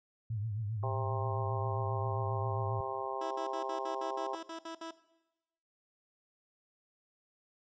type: tone with vibrato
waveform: sine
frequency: 107.3 Hz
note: A2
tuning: 43 cents flat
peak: -33 dBFS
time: 0.3-2.81 s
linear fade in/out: 5 ms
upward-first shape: triangle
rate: 7.5 Hz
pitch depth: 130 cents each way
type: harmonic tone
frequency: 132.5 Hz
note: C3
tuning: 22 cents sharp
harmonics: 3 / 4 / 5 / 6 / 7 / 8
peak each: -42 / -43 / -41 / -40 / -44 / -41 dBFS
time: 0.83-4.35 s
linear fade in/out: 2 ms
type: tone bursts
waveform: 15% pulse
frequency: 328.4 Hz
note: E4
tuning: 6 cents flat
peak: -34 dBFS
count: 11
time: 3.21-4.91 s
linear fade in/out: 5 ms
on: 100 ms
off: 60 ms
effects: noise-tail reverb RT60 1.0 s tail -17 dB re dry + resampled to 16000 Hz